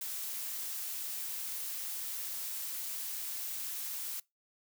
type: noise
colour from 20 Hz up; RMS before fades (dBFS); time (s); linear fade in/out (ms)
blue; -39; 0.01-4.2; 5
effects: noise-tail reverb RT60 0.2 s tail -23 dB re dry